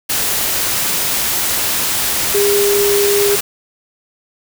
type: tone in noise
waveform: sine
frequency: 405.6 Hz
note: G#4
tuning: 41 cents flat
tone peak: -12 dBFS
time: 2.34-3.36 s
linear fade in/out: 10 ms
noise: white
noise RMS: -17 dBFS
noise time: 0.09-3.41 s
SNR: +2 dB
effects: none